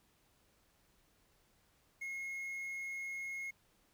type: tone with quantisation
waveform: triangle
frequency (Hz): 2161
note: C#7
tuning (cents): -45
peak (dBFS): -38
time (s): 2.01-3.51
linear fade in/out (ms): 10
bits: 11
effects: pink hiss -72 dBFS RMS until 3.93 s